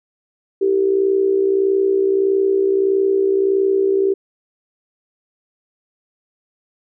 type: tone with amplitude modulation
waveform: sine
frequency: 389 Hz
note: G4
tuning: 13 cents flat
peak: -10 dBFS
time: 0.61-4.14 s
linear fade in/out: 10 ms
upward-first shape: sine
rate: 61.6 Hz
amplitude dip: 65%
effects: none